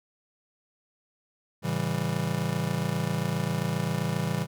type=chord; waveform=square; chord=A dominant seventh; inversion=none; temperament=just; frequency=110 / 137.5 / 165 / 198 Hz; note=A2 / C#3 / E3 / G3; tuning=0 / -14 / +2 / +18 cents; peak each=-35 / -32 / -31 / -34 dBFS; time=1.62-4.47 s; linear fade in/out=50 ms; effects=none